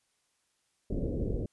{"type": "low-pass noise", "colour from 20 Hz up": "pink", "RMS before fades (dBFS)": -32, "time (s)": [0.9, 1.46], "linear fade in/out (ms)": 5, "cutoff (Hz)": 540, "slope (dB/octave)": 48, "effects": ["white hiss -75 dBFS RMS until 1.52 s", "resampled to 24000 Hz"]}